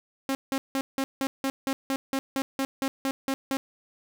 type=tone bursts; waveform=sawtooth; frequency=269.3 Hz; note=C#4; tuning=50 cents flat; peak=-21 dBFS; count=15; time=0.29-3.57 s; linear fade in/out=0 ms; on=60 ms; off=170 ms; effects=none